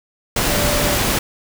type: tone in noise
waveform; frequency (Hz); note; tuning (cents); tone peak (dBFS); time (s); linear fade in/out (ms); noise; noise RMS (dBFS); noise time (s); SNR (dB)
sine; 587.3; D5; 0; -23; 0.48-0.96; 5; pink; -18; 0.36-1.19; -8
effects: none